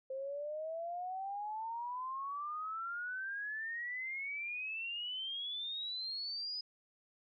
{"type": "exponential sweep", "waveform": "sine", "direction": "up", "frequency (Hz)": [523.3, 5030], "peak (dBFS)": -38, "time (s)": [0.1, 6.61], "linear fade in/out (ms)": 5, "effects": []}